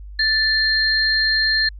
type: tone pair together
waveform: sine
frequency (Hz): 1760 / 4191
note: A6 / C8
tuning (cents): 0 / +2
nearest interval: octave + minor third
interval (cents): 1502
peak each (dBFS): -18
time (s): 0.19-1.69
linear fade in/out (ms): 5
effects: added 50 Hz sine -33 dBFS peak until 1.79 s